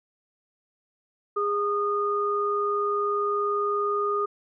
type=tone pair together; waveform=sine; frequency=410.3 / 1227.5 Hz; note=G#4 / D#6; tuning=-21 / -24 cents; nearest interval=octave + perfect fifth; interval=1897 cents; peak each=-26 / -25 dBFS; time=1.36-4.26 s; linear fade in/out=10 ms; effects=none